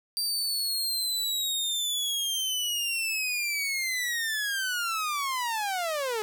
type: linear sweep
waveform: sawtooth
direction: down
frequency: 4699 to 415.5 Hz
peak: -24 dBFS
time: 0.17-6.22 s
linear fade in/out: 0 ms
effects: none